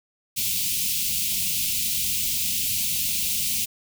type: band-stop noise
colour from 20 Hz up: white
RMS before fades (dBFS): -25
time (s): 0.36-3.66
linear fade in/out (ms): 20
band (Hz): 240 to 2400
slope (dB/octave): 48
effects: none

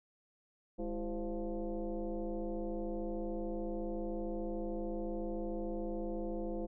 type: tone with frequency modulation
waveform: sine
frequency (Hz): 154.2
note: D#3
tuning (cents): -15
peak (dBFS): -35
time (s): 0.78-6.67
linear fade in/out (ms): 20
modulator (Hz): 181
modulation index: 2.4
effects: none

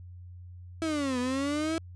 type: linear two-way sweep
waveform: 35% pulse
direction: down then up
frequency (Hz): 329.6 to 244.4 to 329.6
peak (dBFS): -26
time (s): 0.82-1.78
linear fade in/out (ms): 0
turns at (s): 1.19
effects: added 89 Hz sine -43 dBFS peak until 1.95 s + resampled to 22050 Hz

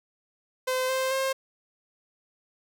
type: tone with pitch steps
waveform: sawtooth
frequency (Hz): 514 / 523.3 / 532.7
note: C5 / C5 / C5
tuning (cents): -31 / 0 / +31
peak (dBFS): -21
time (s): 0.67-1.33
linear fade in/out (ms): 10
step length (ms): 220
effects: none

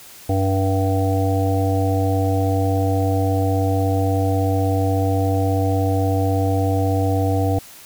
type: harmonic tone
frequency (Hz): 96.4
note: G2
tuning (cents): -28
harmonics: 1 / 3 / 5 / 7 / 8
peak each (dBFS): -18 / -23 / -25 / -26 / -27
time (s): 0.29-7.59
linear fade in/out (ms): 5
effects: white hiss -42 dBFS RMS until 7.85 s

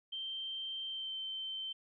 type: tone with pitch glide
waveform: sine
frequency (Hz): 3136 to 3102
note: G7 to G7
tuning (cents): 0 to -19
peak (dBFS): -38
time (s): 0.12-1.73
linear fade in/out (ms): 10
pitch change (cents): -19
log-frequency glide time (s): 0.86-1.16
effects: none

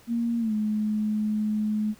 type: tone with pitch glide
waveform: sine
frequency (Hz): 233.8 to 213.2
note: A#3 to G#3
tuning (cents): +5 to +46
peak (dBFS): -23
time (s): 0.07-1.95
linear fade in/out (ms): 50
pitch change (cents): -159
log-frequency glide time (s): 0.39-0.53
effects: pink hiss -55 dBFS RMS until 1.99 s

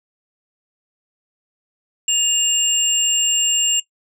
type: tone pair together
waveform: sine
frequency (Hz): 2823 / 7411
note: F7 / A#8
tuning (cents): +18 / -11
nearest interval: octave + perfect fourth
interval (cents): 1671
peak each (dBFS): -17 / -16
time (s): 2.08-3.8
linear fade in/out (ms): 5
effects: noise-tail reverb RT60 0.1 s tail -19 dB re dry + tanh soft clip ceiling -9 dBFS

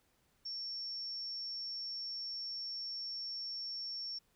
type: tone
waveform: sine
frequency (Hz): 5460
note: F8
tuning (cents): -40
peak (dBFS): -39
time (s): 0.45-4.19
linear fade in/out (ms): 10
effects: pink hiss -74 dBFS RMS until 4.35 s

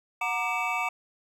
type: tone cluster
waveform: triangle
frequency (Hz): 732 / 932 / 1191 / 2272 / 2630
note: F#5 / A#5 / D6 / C#7 / E7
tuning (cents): -19 / -1 / +24 / +42 / -5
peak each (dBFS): -31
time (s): 0.21-0.89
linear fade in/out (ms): 5
effects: none

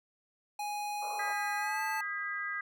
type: tone with pitch glide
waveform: square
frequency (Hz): 830 to 872.8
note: G#5 to A5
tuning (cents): -1 to -14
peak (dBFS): -35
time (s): 0.59-2.01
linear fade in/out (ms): 5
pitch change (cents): +87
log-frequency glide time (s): 1.57-1.82
type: band-pass noise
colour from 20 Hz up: white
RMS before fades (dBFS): -46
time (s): 1.01-1.34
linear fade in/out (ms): 20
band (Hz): 410 to 1300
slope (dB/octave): 96
type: chord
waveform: sine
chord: G# minor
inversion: second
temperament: equal with one note detuned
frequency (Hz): 1244.5 / 1618.6 / 1975.5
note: D#6 / G#6 / B6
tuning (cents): 0 / -45 / 0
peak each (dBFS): -40 / -37 / -38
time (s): 1.19-2.61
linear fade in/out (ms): 5
effects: none

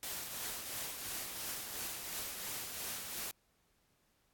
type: noise with tremolo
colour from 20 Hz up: white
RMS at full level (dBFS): -40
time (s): 0.03-3.31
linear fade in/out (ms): 0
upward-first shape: triangle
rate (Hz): 2.9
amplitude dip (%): 45
effects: pink hiss -75 dBFS RMS until 4.33 s + AAC 64 kbps

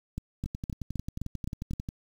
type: two click trains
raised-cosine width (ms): 5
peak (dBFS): -20 / -22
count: 7 / 17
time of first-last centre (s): 0.18-1.734 / 0.46-1.889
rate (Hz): 3.86 / 11.2
effects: 8-bit

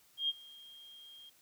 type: tone with ADSR envelope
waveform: sine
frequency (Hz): 3224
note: G7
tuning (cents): +48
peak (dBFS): -28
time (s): 0.17-1.3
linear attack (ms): 120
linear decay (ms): 31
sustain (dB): -23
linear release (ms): 11
effects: white hiss -66 dBFS RMS until 1.41 s

